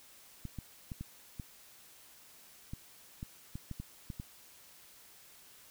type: clicks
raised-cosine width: 5 ms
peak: -28 dBFS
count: 12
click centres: 0.453 / 0.587 / 0.918 / 1.01 / 1.398 / 2.735 / 3.229 / 3.555 / 3.713 / 3.8 / 4.102 / 4.199 s
effects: white hiss -58 dBFS RMS until 5.7 s